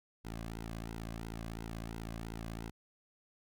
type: tone with flanger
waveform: sawtooth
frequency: 56 Hz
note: A1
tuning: 31 cents sharp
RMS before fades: -43 dBFS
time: 0.24-2.71 s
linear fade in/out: 20 ms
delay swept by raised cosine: 1.7 to 2.22 ms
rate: 2.9 Hz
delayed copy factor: -0.7
effects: none